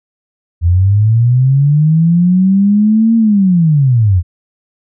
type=linear two-way sweep; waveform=sine; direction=up then down; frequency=82.41 to 230 to 82.41 Hz; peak=-6 dBFS; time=0.61-4.23 s; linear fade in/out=50 ms; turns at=3.16 s; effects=none